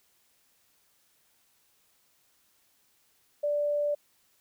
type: tone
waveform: sine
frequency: 586 Hz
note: D5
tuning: 4 cents flat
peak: -25 dBFS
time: 3.43-3.95 s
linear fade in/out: 10 ms
effects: white hiss -68 dBFS RMS until 4.4 s